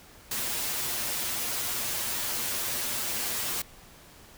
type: noise with comb filter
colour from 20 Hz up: white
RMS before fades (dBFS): -31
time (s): 0.31-3.62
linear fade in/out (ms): 5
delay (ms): 8.4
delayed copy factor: +0.85
effects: pink hiss -52 dBFS RMS until 4.37 s